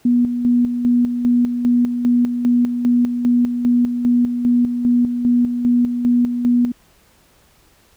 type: tone with tremolo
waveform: sine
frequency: 242.6 Hz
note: B3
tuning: 31 cents flat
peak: -11 dBFS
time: 0.05-6.72 s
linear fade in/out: 5 ms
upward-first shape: square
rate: 2.5 Hz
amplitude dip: 55%
effects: pink hiss -54 dBFS RMS until 7.96 s